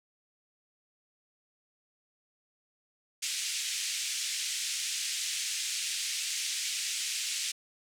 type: band-pass noise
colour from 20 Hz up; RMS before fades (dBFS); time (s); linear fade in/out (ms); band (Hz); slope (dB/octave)
white; -34; 3.22-7.52; 10; 2200 to 8200; 24
effects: none